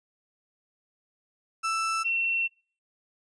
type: tone pair in turn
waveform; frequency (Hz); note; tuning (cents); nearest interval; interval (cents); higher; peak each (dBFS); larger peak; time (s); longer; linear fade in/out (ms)
35% pulse / sine; 1325 / 2712; E6 / E7; +9 / +49; octave; 1240; second; -24; neither; 1.63-2.04 / 2.04-2.48; second; 20
effects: noise-tail reverb RT60 0.4 s tail -24 dB re dry + resampled to 22050 Hz